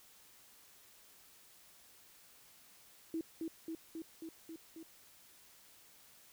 sine tone with echo, 325.1 Hz, E4, 24 cents flat, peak -35 dBFS, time 3.14-3.21 s, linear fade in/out 2 ms, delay 270 ms, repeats 6, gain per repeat -2 dB, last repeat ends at 4.83 s, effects white hiss -62 dBFS RMS until 6.32 s

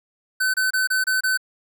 square tone bursts, 1520 Hz, F#6, 46 cents sharp, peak -19 dBFS, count 6, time 0.4-1.375 s, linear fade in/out 10 ms, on 140 ms, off 27 ms, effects none

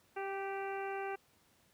harmonic tone with a mistuned harmonic, 392 Hz, G4, in tune, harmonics 1 / 2 / 3 / 4 / 5 / 6 / 7, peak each -40 / -41 / -49 / -47 / -52 / -51 / -53 dBFS, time 0.16-1.16 s, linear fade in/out 10 ms, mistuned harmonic 4, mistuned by -20 cents, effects pink hiss -69 dBFS RMS until 1.73 s + high-pass 80 Hz 12 dB/octave

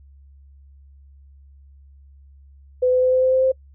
sine tone with pitch steps, 504 / 507.2 / 510.4 / 513.7 / 517 / 520.3 / 523.6 Hz, B4 / B4 / C5 / C5 / C5 / C5 / C5, +35 / +46 / -43 / -32 / -21 / -10 / +1 cents, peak -14 dBFS, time 2.82-3.52 s, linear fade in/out 10 ms, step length 100 ms, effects noise-tail reverb RT60 0.1 s tail -26 dB re dry + added 69 Hz sine -45 dBFS peak until 3.74 s

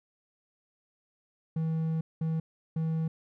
triangle tone bursts at uneven times, 160.9 Hz, E3, 42 cents flat, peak -25 dBFS, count 3, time 1.56-2.01 / 2.21-2.4 / 2.76-3.08 s, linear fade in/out 5 ms, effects none

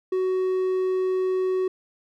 triangle tone, 372.9 Hz, F#4, 14 cents sharp, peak -19 dBFS, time 0.12-1.68 s, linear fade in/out 5 ms, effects none

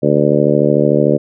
harmonic tone, 73.42 Hz, D2, in tune, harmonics 2 / 3 / 4 / 5 / 6 / 7 / 8, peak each -17 / -17 / -17 / -17 / -17 / -17 / -17 dBFS, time 0.02-1.18 s, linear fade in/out 20 ms, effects none

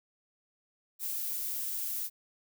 violet noise, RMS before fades -35 dBFS, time 0.99-2.1 s, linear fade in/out 50 ms, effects none

